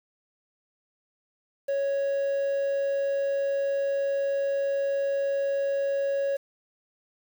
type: tone with quantisation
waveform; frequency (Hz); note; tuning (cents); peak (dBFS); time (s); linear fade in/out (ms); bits
triangle; 554.4; C#5; 0; -22; 1.68-6.37; 10; 8
effects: none